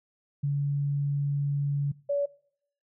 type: tone pair in turn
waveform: sine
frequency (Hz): 142.4 / 569.6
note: C#3 / C#5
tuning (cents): +47 / +47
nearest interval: 2 octaves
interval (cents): 2400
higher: second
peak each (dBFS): -24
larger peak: neither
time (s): 0.43-1.92 / 2.09-2.26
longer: first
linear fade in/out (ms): 10
effects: noise-tail reverb RT60 0.7 s tail -23 dB re dry